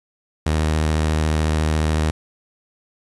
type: tone with vibrato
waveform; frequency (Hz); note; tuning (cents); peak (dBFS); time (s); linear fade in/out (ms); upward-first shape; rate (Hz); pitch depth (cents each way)
sawtooth; 77.78; D#2; 0; -13; 0.46-2.11; 5; sine; 14; 24
effects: resampled to 24000 Hz + 7-bit